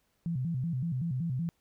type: tone with vibrato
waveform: sine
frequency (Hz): 146.83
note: D3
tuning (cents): 0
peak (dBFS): -29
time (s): 0.26-1.49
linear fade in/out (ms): 0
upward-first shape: square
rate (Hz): 5.3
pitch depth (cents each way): 240
effects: pink hiss -74 dBFS RMS until 1.6 s